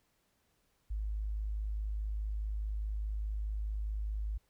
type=tone; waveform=sine; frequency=52.4 Hz; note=G#1; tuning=16 cents sharp; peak=-33 dBFS; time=0.9-4.38 s; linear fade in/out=10 ms; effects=pink hiss -75 dBFS RMS until 4.49 s